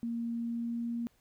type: tone with pitch glide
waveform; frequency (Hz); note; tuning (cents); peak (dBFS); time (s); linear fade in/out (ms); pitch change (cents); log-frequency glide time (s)
sine; 233.1 to 234.9; A#3 to A#3; 0 to +13; -32; 0.03-1.07; 0; +13; 0.34-0.93
effects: pink hiss -70 dBFS RMS until 1.2 s